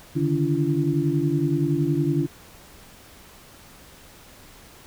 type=tone cluster; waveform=sine; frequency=142.5 / 153.3 / 287.9 / 339.3 Hz; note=C#3 / D#3 / D4 / F4; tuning=+48 / -25 / -34 / -50 cents; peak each=-25 dBFS; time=0.15-2.27 s; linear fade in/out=20 ms; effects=pink hiss -48 dBFS RMS until 4.86 s